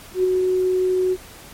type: tone with ADSR envelope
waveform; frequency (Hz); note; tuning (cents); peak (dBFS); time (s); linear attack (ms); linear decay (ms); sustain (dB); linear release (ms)
sine; 369.7; F#4; -1; -13; 0.14-1.17; 98; 16; -3; 47
effects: pink hiss -42 dBFS RMS until 1.53 s + MP3 64 kbps